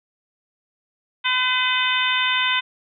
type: harmonic tone with a mistuned harmonic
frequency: 507 Hz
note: B4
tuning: 45 cents sharp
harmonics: 2 / 3 / 4 / 5 / 6 / 7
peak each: -25 / -25 / -25 / -25 / -25 / -25 dBFS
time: 1.24-2.61 s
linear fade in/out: 20 ms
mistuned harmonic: 7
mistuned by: +18 cents
effects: none